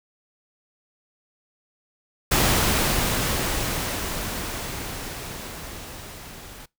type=noise with level ramp; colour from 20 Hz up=pink; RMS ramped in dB=-19 to -42 dBFS; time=2.31-6.66 s; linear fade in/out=10 ms; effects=noise-tail reverb RT60 0.2 s tail -23 dB re dry